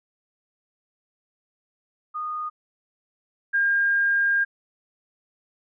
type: tone pair in turn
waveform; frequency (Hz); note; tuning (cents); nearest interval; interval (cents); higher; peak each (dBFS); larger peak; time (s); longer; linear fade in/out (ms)
sine; 1231 / 1610.2; D#6 / G6; -19 / +46; perfect fourth; 465; second; -27 / -18; second; 2.14-2.5 / 3.53-4.45; second; 20
effects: none